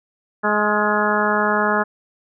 harmonic tone with a mistuned harmonic, 210.3 Hz, G#3, 22 cents sharp, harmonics 1 / 2 / 3 / 4 / 5 / 6 / 7 / 8, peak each -24 / -24 / -24 / -24 / -24 / -24 / -24 / -24 dBFS, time 0.43-1.84 s, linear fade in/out 20 ms, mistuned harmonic 7, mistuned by -41 cents, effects none

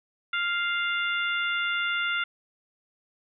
harmonic tone, 698.5 Hz, F5, in tune, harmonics 2 / 3 / 4 / 5, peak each -27 / -31 / -33 / -35 dBFS, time 0.33-2.24 s, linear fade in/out 5 ms, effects none

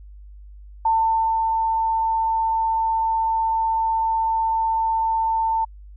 sine tone with ADSR envelope, 896 Hz, A5, 31 cents sharp, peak -15 dBFS, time 0.85-5.65 s, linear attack 6 ms, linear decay 520 ms, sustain -3 dB, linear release 9 ms, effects added 50 Hz sine -39 dBFS peak until 5.96 s

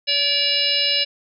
harmonic tone with a mistuned harmonic, 571 Hz, D5, 49 cents flat, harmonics 1 / 3 / 4 / 5 / 6 / 7 / 8 / 9, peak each -31 / -33 / -28 / -21 / -33 / -22 / -31 / -23 dBFS, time 0.07-1.05 s, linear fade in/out 20 ms, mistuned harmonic 4, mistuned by +35 cents, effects none

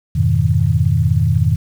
sine chord, F half-diminished seventh, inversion none, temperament equal, 87.31 / 103.83 / 123.47 / 155.56 Hz, F2 / Ab2 / Cb3 / Eb3, 0 / 0 / 0 / 0 cents, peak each -17 dBFS, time 0.15-1.56 s, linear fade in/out 10 ms, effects 7-bit

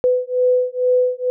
sine beating tone pair, 500 / 502.2 Hz, B4 / B4, +21 / +29 cents, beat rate 2.2 Hz, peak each -17 dBFS, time 0.04-1.3 s, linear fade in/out 0 ms, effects none

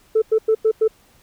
sine tone bursts, 440 Hz, A4, in tune, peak -11 dBFS, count 5, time 0.15-0.88 s, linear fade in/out 10 ms, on 70 ms, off 95 ms, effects tanh soft clip ceiling -9 dBFS + pink hiss -55 dBFS RMS until 1.22 s

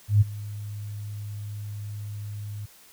sine tone with ADSR envelope, 103.83 Hz, G#2, in tune, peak -12 dBFS, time 0.08-2.66 s, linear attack 130 ms, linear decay 22 ms, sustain -20 dB, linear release 8 ms, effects white hiss -53 dBFS RMS until 2.92 s

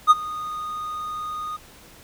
triangle tone with ADSR envelope, 1235 Hz, D#6, 13 cents flat, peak -5 dBFS, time 0.07-1.57 s, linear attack 37 ms, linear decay 29 ms, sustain -21 dB, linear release 14 ms, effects pink hiss -48 dBFS RMS until 2.03 s

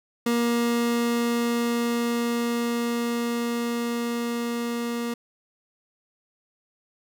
30% pulse tone with level ramp, 236.2 Hz, A#3, 23 cents sharp, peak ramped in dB -18 to -24 dBFS, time 0.26-5.14 s, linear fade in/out 5 ms, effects none

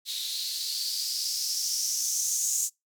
violet noise with band-pass filter sweep, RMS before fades -30 dBFS, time 0.05-2.7 s, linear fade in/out 50 ms, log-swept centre 3800 to 6900 Hz, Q 5.9, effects noise-tail reverb RT60 0.2 s tail -25 dB re dry

